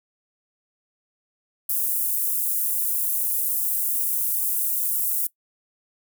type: high-pass noise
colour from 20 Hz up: pink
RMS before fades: -24 dBFS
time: 1.69-5.27 s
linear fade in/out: 5 ms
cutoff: 11000 Hz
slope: 24 dB/octave
effects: noise-tail reverb RT60 0.1 s tail -20 dB re dry